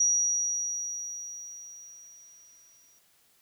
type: tone with exponential decay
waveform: sine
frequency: 5770 Hz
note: F#8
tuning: 44 cents flat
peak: -20 dBFS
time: 0-2.99 s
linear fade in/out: 5 ms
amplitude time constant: 650 ms
effects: white hiss -65 dBFS RMS until 3.41 s